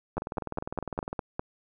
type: two click trains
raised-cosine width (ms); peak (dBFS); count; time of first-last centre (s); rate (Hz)
1; -15 / -19; 7 / 20; 0.18-1.395 / 0.17-1.13; 4.94 / 19.8
effects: none